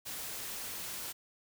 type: noise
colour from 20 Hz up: white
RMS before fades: -41 dBFS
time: 0.05-1.13 s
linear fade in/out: 20 ms
effects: none